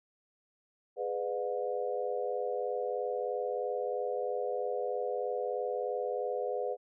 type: chord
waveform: sine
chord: G# diminished seventh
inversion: none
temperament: just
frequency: 415.3 / 498.4 / 598 / 717.6 Hz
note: G#4 / B4 / D5 / F5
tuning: 0 / +16 / +31 / +47 cents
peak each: -37 / -34 / -39 / -39 dBFS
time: 0.96-6.77 s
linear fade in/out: 50 ms
effects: none